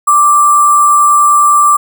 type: tone with sample-and-hold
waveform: sine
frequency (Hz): 1174.7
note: D6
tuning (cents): 0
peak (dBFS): -4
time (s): 0.07-1.77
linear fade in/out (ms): 10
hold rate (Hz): 8820
effects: none